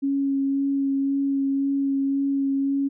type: tone with vibrato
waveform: sine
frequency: 275.4 Hz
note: C#4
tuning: 11 cents flat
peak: -20 dBFS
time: 0.02-2.89 s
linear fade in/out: 20 ms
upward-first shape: sine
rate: 1.9 Hz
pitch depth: 12 cents each way
effects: none